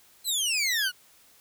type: exponential sweep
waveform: 20% pulse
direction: down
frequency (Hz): 4190 to 1419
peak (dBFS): -19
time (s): 0.24-0.92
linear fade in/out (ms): 50
effects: white hiss -58 dBFS RMS until 1.4 s